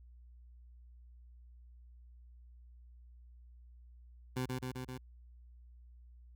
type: tone with echo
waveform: 20% pulse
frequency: 127.7 Hz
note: C3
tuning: 42 cents flat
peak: -29 dBFS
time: 4.36-4.46 s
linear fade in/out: 10 ms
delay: 130 ms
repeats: 4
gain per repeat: -2 dB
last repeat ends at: 4.98 s
effects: added 60 Hz sine -54 dBFS peak until 6.35 s